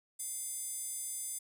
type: tone with high-pass filter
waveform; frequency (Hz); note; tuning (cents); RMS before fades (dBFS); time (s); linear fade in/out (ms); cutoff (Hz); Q
square; 702; F5; +9; -40; 0.19-1.39; 10; 8700; 4.5
effects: none